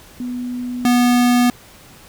sine / square tone pair in turn, 246.9 / 244.5 Hz, B3 / B3, 0 / -17 cents, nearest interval unison, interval 17 cents, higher first, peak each -22 / -12 dBFS, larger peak second, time 0.2-0.85 / 0.85-1.5 s, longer neither, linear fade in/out 2 ms, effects pink hiss -44 dBFS RMS until 2.08 s

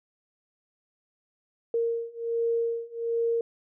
sine beating tone pair, 462.8 / 464.1 Hz, A#4 / A#4, -13 / -8 cents, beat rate 1.3 Hz, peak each -29 / -28 dBFS, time 1.74-3.41 s, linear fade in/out 2 ms, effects none

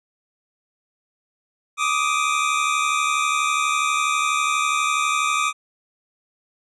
25% pulse tone pair together, 1174.7 / 1246.9 Hz, D6 / D#6, 0 / +3 cents, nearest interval minor second, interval 103 cents, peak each -18 dBFS, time 1.77-5.53 s, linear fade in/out 50 ms, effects resampled to 24000 Hz

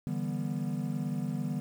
triangle chord, E minor seventh, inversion third, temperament equal with one note detuned, 146.83 / 164.81 / 196 / 242.8 Hz, D3 / E3 / G3 / B3, 0 / 0 / 0 / -29 cents, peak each -33 / -35 / -34 / -34 dBFS, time 0.07-1.6 s, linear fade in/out 0 ms, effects tanh soft clip ceiling -18 dBFS + 9-bit

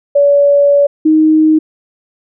sine tone pair in turn, 570 / 312.4 Hz, C#5 / D#4, +48 / +7 cents, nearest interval minor seventh, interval 1041 cents, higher first, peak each -5 dBFS, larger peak neither, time 0.15-0.87 / 1.05-1.59 s, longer first, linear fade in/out 10 ms, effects none

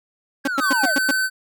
triangle linear sweep, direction down, 1628 to 552 Hz, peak -20 dBFS, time 0.44-0.95 s, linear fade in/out 50 ms
sawtooth tone bursts, 277.2 Hz, C#4, in tune, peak -14 dBFS, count 6, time 0.45-1.112 s, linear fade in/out 5 ms, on 27 ms, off 100 ms
square tone with vibrato, 1526 Hz, G6, 47 cents flat, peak -19 dBFS, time 0.59-1.3 s, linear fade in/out 50 ms, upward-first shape sine, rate 20 Hz, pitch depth 12 cents each way
effects none

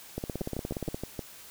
two click trains, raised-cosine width 2 ms, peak -20 / -19 dBFS, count 6 / 14, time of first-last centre 0.41-1.192 / 0.18-0.945 s, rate 6.39 / 17 Hz, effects white hiss -49 dBFS RMS until 1.5 s

